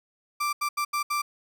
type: tone bursts at uneven times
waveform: 35% pulse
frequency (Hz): 1176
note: D6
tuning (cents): +2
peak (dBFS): -23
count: 5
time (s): 0.4-0.53 / 0.61-0.69 / 0.77-0.85 / 0.93-1.03 / 1.1-1.22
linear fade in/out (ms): 10
effects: none